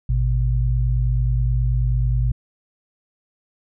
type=tone pair together; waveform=sine; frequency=54.1 / 123.47 Hz; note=A1 / B2; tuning=-29 / 0 cents; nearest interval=octave + major second; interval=1429 cents; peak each=-18 / -20 dBFS; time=0.09-2.32 s; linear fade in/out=5 ms; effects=none

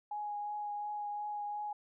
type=tone with vibrato; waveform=sine; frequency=830.6 Hz; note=G#5; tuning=in tune; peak=-36 dBFS; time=0.11-1.73 s; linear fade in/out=5 ms; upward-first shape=triangle; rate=2.8 Hz; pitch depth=15 cents each way; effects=none

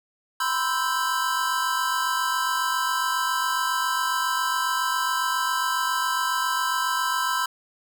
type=chord; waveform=square; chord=C major seventh; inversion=third; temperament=equal with one note detuned; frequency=987.8 / 1035.1 / 1318.5 / 1568 Hz; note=B5 / C6 / E6 / G6; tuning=0 / -19 / 0 / 0 cents; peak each=-29 dBFS; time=0.4-7.46 s; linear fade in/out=5 ms; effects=none

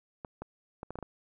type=clicks; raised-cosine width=1 ms; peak=-25 dBFS; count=7; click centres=0.248 / 0.42 / 0.831 / 0.906 / 0.956 / 0.988 / 1.027 s; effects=none

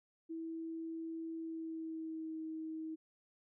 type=tone with pitch glide; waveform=sine; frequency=326.5 to 317.9 Hz; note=E4 to D#4; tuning=-17 to +37 cents; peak=-40 dBFS; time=0.29-2.96 s; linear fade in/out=20 ms; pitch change=-46 cents; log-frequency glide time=1.36-2.4 s; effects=none

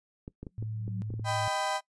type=clicks; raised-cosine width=3 ms; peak=-27 dBFS; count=8; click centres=0.279 / 0.43 / 0.468 / 0.626 / 0.879 / 1.104 / 1.139 / 1.196 s
type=tone with exponential growth; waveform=sine; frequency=185.5 Hz; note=F#3; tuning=5 cents sharp; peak=-32 dBFS; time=0.51-1.02 s; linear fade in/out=0 ms; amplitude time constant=110 ms
type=tone with vibrato; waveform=sine; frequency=108.3 Hz; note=A2; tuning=27 cents flat; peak=-33 dBFS; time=0.58-1.48 s; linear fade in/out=0 ms; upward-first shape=square; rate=1.9 Hz; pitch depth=15 cents each way
type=chord; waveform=35% pulse; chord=Eb augmented; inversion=none; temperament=equal with one note detuned; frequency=622.3 / 784 / 999.8 Hz; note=Eb5 / G5 / B5; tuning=0 / 0 / +21 cents; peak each=-33 / -30 / -32 dBFS; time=1.24-1.81 s; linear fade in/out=50 ms
effects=noise-tail reverb RT60 0.1 s tail -20 dB re dry + resampled to 22050 Hz

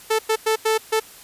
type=tone bursts at uneven times; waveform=sawtooth; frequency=440 Hz; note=A4; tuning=in tune; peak=-13 dBFS; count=5; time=0.1-0.19 / 0.29-0.36 / 0.46-0.56 / 0.65-0.78 / 0.92-1 s; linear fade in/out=10 ms; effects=white hiss -44 dBFS RMS until 1.23 s + resampled to 32000 Hz

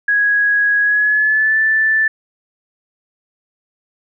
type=tone with pitch glide; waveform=sine; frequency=1661.2 to 1760 Hz; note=G#6 to A6; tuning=0 to 0 cents; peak=-11 dBFS; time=0.08-2.08 s; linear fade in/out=5 ms; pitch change=+100 cents; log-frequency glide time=0.81-1.58 s; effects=none

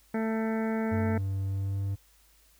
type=harmonic tone; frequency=222 Hz; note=A3; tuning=16 cents sharp; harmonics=1 / 2 / 3 / 4 / 6 / 7 / 8 / 9 / 10; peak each=-28 / -34 / -38 / -40 / -44 / -45 / -46 / -47 / -48 dBFS; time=0.14-1.18 s; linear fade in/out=5 ms
type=tone with pitch glide; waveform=triangle; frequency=97 to 98.47 Hz; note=G2 to G2; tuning=-18 to +8 cents; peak=-26 dBFS; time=0.91-1.96 s; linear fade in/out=20 ms; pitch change=+26 cents; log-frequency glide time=1.46-1.8 s
effects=added 52 Hz sine -63 dBFS peak until 2.59 s + white hiss -63 dBFS RMS until 2.59 s

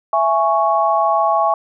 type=chord; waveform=sine; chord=C# minor; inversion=first; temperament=just; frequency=665.2 / 831.5 / 1108.7 Hz; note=E5 / G#5 / C#6; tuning=+16 / +2 / 0 cents; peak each=-17 dBFS; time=0.13-1.54 s; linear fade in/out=2 ms; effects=none

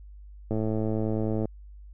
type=click train; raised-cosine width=2 ms; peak=-16 dBFS; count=104; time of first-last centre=0.51-1.455 s; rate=109 Hz; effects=added 50 Hz sine -43 dBFS peak until 1.93 s

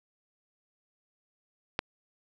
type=click; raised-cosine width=0.3 ms; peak=-11 dBFS; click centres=1.791 s; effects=none

